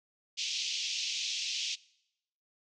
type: band-pass noise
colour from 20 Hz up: pink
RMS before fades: -35 dBFS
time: 0.37-1.76 s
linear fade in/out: 20 ms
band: 2600 to 6400 Hz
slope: 48 dB/octave
effects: noise-tail reverb RT60 0.8 s tail -22 dB re dry